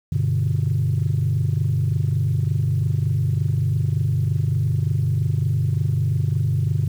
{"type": "chord", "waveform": "sine", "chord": "G major", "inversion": "none", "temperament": "equal", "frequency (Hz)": [98, 123.47, 146.83], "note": ["G2", "B2", "D3"], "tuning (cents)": [0, 0, 0], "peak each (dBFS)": -21, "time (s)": [0.12, 6.88], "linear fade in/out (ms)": 5, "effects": ["tanh soft clip ceiling -12 dBFS", "8-bit"]}